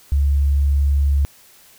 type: tone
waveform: sine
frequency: 70.5 Hz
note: C#2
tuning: 30 cents sharp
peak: -13 dBFS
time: 0.12-1.25 s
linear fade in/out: 0 ms
effects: white hiss -49 dBFS RMS until 1.78 s